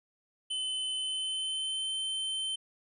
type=tone with pitch glide; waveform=square; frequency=3043 to 3091 Hz; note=F#7 to G7; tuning=+48 to -25 cents; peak=-32 dBFS; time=0.5-2.56 s; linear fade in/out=10 ms; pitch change=+27 cents; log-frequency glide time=0.96-1.93 s; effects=resampled to 24000 Hz